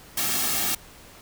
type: noise with comb filter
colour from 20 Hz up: white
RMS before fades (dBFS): -25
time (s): 0.17-0.75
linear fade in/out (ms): 5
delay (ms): 2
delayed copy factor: -0.75
effects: pink hiss -48 dBFS RMS until 1.21 s